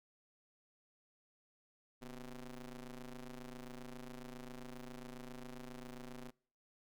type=ring-modulated tone; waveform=sawtooth; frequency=128.7 Hz; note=C3; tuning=28 cents flat; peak=-40 dBFS; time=2.01-6.31 s; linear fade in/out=20 ms; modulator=115 Hz; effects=noise-tail reverb RT60 0.5 s tail -26 dB re dry